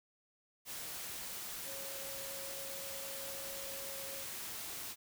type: tone in noise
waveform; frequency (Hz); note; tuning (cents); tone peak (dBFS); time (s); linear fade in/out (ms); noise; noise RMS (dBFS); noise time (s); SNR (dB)
sine; 547; C#5; -23; -49; 1.64-4.26; 50; white; -44; 0.65-4.96; -8
effects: none